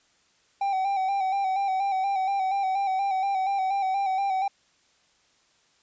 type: tone with vibrato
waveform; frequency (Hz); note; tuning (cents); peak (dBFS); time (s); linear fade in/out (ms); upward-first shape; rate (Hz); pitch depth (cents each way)
triangle; 775; G5; -20; -21; 0.61-4.48; 5; square; 4.2; 40
effects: white hiss -64 dBFS RMS until 5.82 s + resampled to 16000 Hz